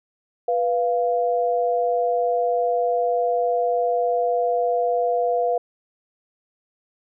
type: tone pair together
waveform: sine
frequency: 490.8 / 694.1 Hz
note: B4 / F5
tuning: -11 / -11 cents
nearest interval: tritone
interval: 600 cents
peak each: -21 dBFS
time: 0.48-5.58 s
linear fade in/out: 5 ms
effects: none